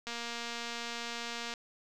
click train, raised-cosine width 0.2 ms, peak -22 dBFS, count 346, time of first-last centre 0.07-1.538 s, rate 235 Hz, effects none

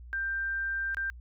sine tone with dropouts, 1575 Hz, G6, 8 cents sharp, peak -29 dBFS, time 0.13-1.1 s, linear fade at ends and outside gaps 0 ms, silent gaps 0.946-0.97 s, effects added 60 Hz sine -44 dBFS peak until 1.2 s

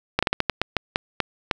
slowing click train, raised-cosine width 0.3 ms, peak -3 dBFS, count 11, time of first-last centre 0.19-1.512 s, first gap 36 ms, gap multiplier 1.27, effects 7-bit

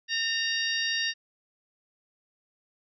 harmonic tone with a mistuned harmonic, 932.3 Hz, A#5, in tune, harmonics 2 / 3 / 4 / 5 / 6, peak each -30 / -32 / -33 / -34 / -35 dBFS, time 0.08-1.14 s, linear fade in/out 50 ms, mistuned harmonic 2, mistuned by -39 cents, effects none

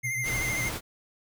square tone with vibrato, 2093 Hz, C7, in tune, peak -29 dBFS, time 0.03-0.7 s, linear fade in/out 20 ms, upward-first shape triangle, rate 13 Hz, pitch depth 42 cents each way
sine tone with tremolo, 123.8 Hz, B2, 5 cents sharp, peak -32 dBFS, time 0.03-0.73 s, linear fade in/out 20 ms, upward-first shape sine, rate 7.1 Hz, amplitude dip 95%
pink noise, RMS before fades -34 dBFS, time 0.23-0.81 s, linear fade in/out 50 ms
effects none

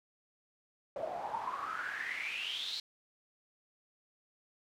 pink noise with band-pass filter sweep, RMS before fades -39 dBFS, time 0.96-2.8 s, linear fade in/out 2 ms, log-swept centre 580 to 4200 Hz, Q 9.7, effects none

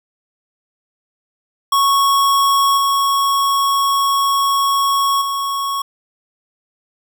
square tone with level steps, 1106 Hz, C#6, 4 cents flat, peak -12 / -14 / -19 dBFS, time 1.72-5.82 s, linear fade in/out 5 ms, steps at 2.77 / 5.21 s, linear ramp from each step 10 ms, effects none

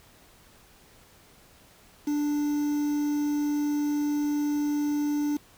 triangle tone with quantisation, 293.7 Hz, D4, in tune, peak -22 dBFS, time 2.07-5.37 s, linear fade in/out 5 ms, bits 7, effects pink hiss -56 dBFS RMS until 5.57 s

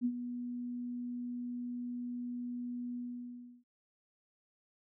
sine tone with ADSR envelope, 243.9 Hz, B3, 21 cents flat, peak -27 dBFS, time 0.01-3.64 s, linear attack 42 ms, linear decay 63 ms, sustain -10 dB, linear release 680 ms, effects none

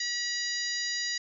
harmonic tone, 965 Hz, B5, 40 cents flat, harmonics 2 / 3 / 4 / 5 / 6 / 7, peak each -34 / -44 / -38 / -33 / -40 / -39 dBFS, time 0-1.18 s, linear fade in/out 5 ms, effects none

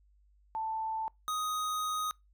sine / square tone pair in turn, 884 / 1250.2 Hz, A5 / D#6, +8 / +8 cents, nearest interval tritone, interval 600 cents, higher second, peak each -32 / -32 dBFS, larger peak neither, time 0.55-1.08 / 1.28-2.11 s, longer second, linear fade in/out 0 ms, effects noise-tail reverb RT60 0.2 s tail -25 dB re dry + added 50 Hz sine -62 dBFS peak until 2.33 s

